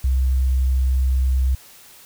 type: tone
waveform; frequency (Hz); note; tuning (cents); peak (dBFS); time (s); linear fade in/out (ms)
sine; 64.9; C2; -13; -15; 0.04-1.55; 5
effects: white hiss -46 dBFS RMS until 2.05 s